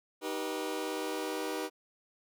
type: chord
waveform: sawtooth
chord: Eb augmented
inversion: none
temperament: just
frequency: 311.1 / 388.9 / 486.1 Hz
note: Eb4 / G4 / B4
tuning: 0 / -14 / -28 cents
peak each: -34 dBFS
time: 0.21-1.7 s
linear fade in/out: 50 ms
effects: none